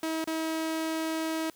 sawtooth tone with dropouts, 320.6 Hz, E4, 48 cents flat, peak -25 dBFS, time 0.03-1.5 s, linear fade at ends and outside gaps 2 ms, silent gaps 0.242-0.274 s, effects white hiss -60 dBFS RMS until 1.55 s

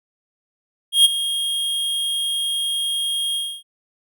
square tone with ADSR envelope, 3250 Hz, G#7, 38 cents flat, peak -8 dBFS, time 0.92-3.63 s, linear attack 130 ms, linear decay 20 ms, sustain -13 dB, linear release 280 ms, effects none

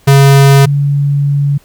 square / sine tone pair in turn, 138.3 / 142.27 Hz, C#3 / C#3, -4 / +45 cents, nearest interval unison, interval 49 cents, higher second, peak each -3 / -8 dBFS, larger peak first, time 0.07-0.66 / 0.66-1.58 s, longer second, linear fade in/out 10 ms, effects pink hiss -47 dBFS RMS until 1.64 s

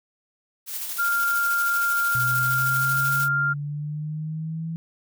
blue noise with tremolo, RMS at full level -30 dBFS, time 0.66-3.29 s, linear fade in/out 50 ms, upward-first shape square, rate 13 Hz, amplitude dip 30%
sine tone, 1396.9 Hz, F6, in tune, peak -20 dBFS, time 0.98-3.54 s, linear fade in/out 20 ms
sine exponential sweep, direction up, 123.47 to 164.81 Hz, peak -27 dBFS, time 2.15-4.76 s, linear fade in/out 0 ms
effects none

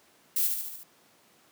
violet noise with echo, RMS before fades -26 dBFS, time 0.36-0.47 s, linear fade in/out 5 ms, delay 73 ms, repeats 5, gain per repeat -4 dB, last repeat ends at 0.835 s, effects pink hiss -61 dBFS RMS until 1.51 s + high-pass 200 Hz 12 dB/octave

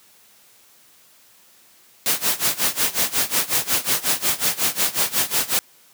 white noise with tremolo, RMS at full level -18 dBFS, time 2.06-5.59 s, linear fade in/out 0 ms, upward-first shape sine, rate 5.5 Hz, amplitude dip 90%, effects white hiss -53 dBFS RMS until 5.93 s + high-pass 100 Hz 12 dB/octave

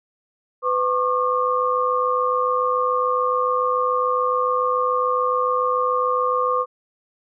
sine tone cluster, 503 / 1089 / 1196 Hz, B4 / C#6 / D6, +32 / -31 / +31 cents, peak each -22 dBFS, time 0.62-6.66 s, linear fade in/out 50 ms, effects none

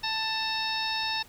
harmonic tone with a mistuned harmonic, 885 Hz, A5, 10 cents sharp, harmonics 1 / 2 / 3 / 4 / 5 / 6, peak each -33 / -36 / -35 / -33 / -38 / -34 dBFS, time 0.03-1.23 s, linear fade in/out 10 ms, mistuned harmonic 4, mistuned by +92 cents, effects pink hiss -53 dBFS RMS until 1.28 s

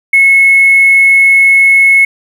triangle tone with hard clipping, 2187 Hz, C#7, 24 cents flat, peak -3 dBFS, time 0.13-2.05 s, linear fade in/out 5 ms, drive 3 dB, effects none

